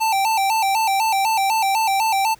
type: tone with vibrato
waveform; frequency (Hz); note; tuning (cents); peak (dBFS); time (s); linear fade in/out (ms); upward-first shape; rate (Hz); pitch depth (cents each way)
square; 832; G#5; +3; -17; 0-2.35; 20; square; 4; 110
effects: pink hiss -52 dBFS RMS until 2.39 s